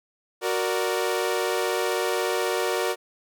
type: chord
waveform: sawtooth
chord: Gb augmented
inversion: none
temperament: equal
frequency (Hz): 370 / 466.2 / 587.3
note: Gb4 / Bb4 / D5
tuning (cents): 0 / 0 / 0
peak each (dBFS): -23 / -23 / -26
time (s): 0.41-2.96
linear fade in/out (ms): 50
effects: none